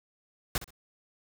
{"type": "noise with echo", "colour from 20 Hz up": "pink", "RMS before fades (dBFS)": -29, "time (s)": [0.55, 0.58], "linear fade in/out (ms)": 2, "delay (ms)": 63, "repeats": 2, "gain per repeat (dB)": -13, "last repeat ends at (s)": 0.706, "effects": []}